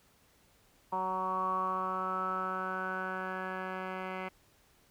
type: tone with low-pass filter sweep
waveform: 10% pulse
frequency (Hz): 186.8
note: F#3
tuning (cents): +17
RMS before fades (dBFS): -35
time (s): 0.92-4.29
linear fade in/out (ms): 10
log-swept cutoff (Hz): 990 to 2000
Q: 9.5
effects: pink hiss -66 dBFS RMS until 4.9 s